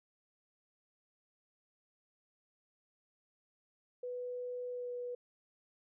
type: tone with pitch glide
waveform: sine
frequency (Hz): 494.4 to 489.6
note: B4 to B4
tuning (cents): +2 to -15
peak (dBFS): -38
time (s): 4.03-5.15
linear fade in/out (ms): 5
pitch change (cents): -17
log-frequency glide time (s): 4.7-4.91
effects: none